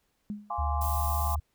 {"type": "tone with exponential decay", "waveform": "sine", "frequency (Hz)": 207.7, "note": "G#3", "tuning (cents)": 0, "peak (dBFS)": -29, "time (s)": [0.3, 0.58], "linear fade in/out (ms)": 0, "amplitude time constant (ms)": 60}
{"type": "chord", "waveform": "sine", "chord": "D half-diminished seventh", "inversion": "first", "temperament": "equal with one note detuned", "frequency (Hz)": [698.5, 830.6, 1046.5, 1163.2], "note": ["F5", "Ab5", "C6", "D6"], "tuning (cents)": [0, 0, 0, -17], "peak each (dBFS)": [-37, -34, -35, -37], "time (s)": [0.5, 1.36], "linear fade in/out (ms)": 5}
{"type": "tone with pitch glide", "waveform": "sine", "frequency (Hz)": [73.42, 75.18], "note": ["D2", "D2"], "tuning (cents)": [0, 41], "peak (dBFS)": -27, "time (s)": [0.58, 1.4], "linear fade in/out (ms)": 10, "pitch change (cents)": 41, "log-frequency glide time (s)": [0.81, 1.28]}
{"type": "noise", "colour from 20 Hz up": "violet", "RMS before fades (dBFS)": -37, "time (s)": [0.81, 1.35], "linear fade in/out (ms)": 5}
{"effects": ["pink hiss -74 dBFS RMS until 1.54 s"]}